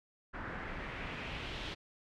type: noise with low-pass filter sweep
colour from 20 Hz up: pink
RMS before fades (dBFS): -42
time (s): 0.33-1.75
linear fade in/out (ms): 20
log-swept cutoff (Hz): 1500 to 3600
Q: 2.2
effects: none